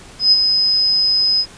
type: tone with ADSR envelope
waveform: sine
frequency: 5050 Hz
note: D#8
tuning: 25 cents sharp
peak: -6 dBFS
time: 0.19-1.46 s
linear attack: 130 ms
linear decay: 32 ms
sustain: -6 dB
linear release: 62 ms
effects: pink hiss -40 dBFS RMS until 1.57 s + resampled to 22050 Hz